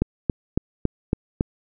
click train, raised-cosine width 3 ms, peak -6 dBFS, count 6, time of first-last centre 0.02-1.409 s, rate 3.6 Hz, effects none

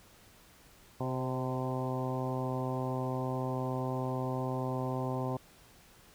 harmonic tone with a mistuned harmonic, 128.7 Hz, C3, 28 cents flat, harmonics 1 / 2 / 3 / 4 / 5 / 6 / 7 / 8, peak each -35 / -38 / -40 / -41 / -42 / -43 / -43 / -44 dBFS, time 1-5.37 s, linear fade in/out 5 ms, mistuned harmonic 4, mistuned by +22 cents, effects pink hiss -59 dBFS RMS until 6.14 s

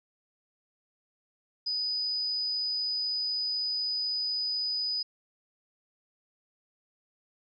sine tone, 4978 Hz, D#8, in tune, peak -28 dBFS, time 1.66-5.03 s, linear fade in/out 10 ms, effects none

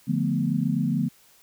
sine chord, B half-diminished seventh, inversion first, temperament equal with one note detuned, 146.83 / 175.52 / 220 / 246.9 Hz, D3 / F3 / A3 / B3, 0 / +9 / 0 / 0 cents, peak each -27 dBFS, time 0.07-1.09 s, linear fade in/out 20 ms, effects white hiss -57 dBFS RMS until 1.42 s

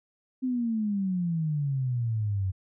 sine exponential sweep, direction down, 261.6 to 92.5 Hz, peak -25 dBFS, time 0.42-2.52 s, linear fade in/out 20 ms, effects none

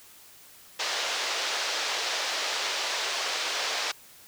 white band-pass noise, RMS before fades -30 dBFS, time 0.79-3.92 s, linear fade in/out 10 ms, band 420 to 5500 Hz, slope 24 dB/octave, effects white hiss -52 dBFS RMS until 4.27 s

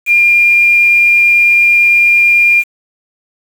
sine tone with quantisation, 2403 Hz, D7, 39 cents sharp, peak -5 dBFS, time 0.06-2.64 s, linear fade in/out 50 ms, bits 5, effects none

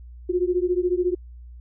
sine beating tone pair, 353.1 / 367.1 Hz, F4 / F#4, +19 / -14 cents, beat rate 14 Hz, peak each -22 / -23 dBFS, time 0.29-1.15 s, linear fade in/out 10 ms, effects added 60 Hz sine -39 dBFS peak until 1.6 s

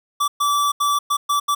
square tone bursts at uneven times, 1158 Hz, D6, 25 cents flat, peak -17 dBFS, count 6, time 0.2-0.28 / 0.4-0.72 / 0.8-0.99 / 1.1-1.17 / 1.29-1.4 / 1.48-1.55 s, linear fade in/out 10 ms, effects none

